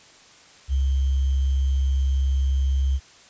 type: tone with sample-and-hold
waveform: sine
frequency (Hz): 67.2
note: C2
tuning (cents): +47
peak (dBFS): -18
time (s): 0.68-3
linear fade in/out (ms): 50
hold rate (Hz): 3150
effects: white hiss -50 dBFS RMS until 3.29 s + resampled to 16000 Hz